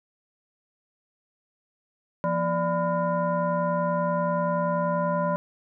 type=tone with frequency modulation; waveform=sine; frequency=587.3 Hz; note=D5; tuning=in tune; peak=-22 dBFS; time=2.24-5.36 s; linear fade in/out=0 ms; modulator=415 Hz; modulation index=1.3; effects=none